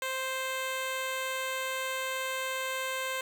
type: tone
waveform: 10% pulse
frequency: 523.3 Hz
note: C5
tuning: in tune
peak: -23 dBFS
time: 0.02-3.21 s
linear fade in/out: 2 ms
effects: none